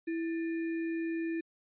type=tone with sample-and-hold; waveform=sine; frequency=329.6 Hz; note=E4; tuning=in tune; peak=-31 dBFS; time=0.07-1.41 s; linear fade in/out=10 ms; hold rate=2100 Hz; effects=resampled to 8000 Hz